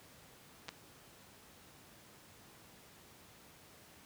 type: clicks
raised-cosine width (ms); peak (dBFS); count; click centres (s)
0.2; -27 / -24; 2; 0.684 / 0.69
effects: pink hiss -59 dBFS RMS until 4.05 s + high-pass 80 Hz 12 dB/octave